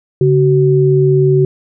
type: tone pair together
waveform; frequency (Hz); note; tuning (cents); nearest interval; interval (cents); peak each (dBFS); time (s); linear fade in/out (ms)
sine; 141 / 376.4; C#3 / F#4; +30 / +30; octave + perfect fourth; 1700; -10; 0.21-1.45; 2
effects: none